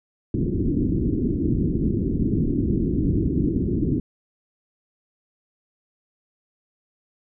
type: low-pass noise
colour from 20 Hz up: white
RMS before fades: -22 dBFS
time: 0.34-4 s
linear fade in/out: 2 ms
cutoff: 350 Hz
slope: 48 dB/octave
effects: none